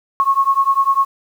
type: beating tone pair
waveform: sine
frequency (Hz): 1089 / 1099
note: C#6 / C#6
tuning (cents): -31 / -15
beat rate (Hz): 10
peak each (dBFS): -15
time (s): 0.2-1.05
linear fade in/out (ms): 0
effects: 7-bit